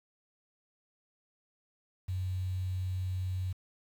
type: tone with quantisation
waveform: sine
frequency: 92.5 Hz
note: F#2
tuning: in tune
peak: -31 dBFS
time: 2.08-3.53 s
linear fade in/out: 10 ms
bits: 9
effects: none